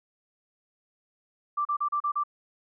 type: tone bursts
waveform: sine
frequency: 1174.7 Hz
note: D6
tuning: in tune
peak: -24 dBFS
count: 6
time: 1.57-2.237 s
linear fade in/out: 10 ms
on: 82 ms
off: 35 ms
effects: none